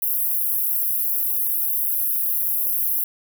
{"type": "high-pass noise", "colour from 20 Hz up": "pink", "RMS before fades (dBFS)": -22, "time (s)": [0.02, 3.04], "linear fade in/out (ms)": 2, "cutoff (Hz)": 11000, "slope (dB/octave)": 96, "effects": []}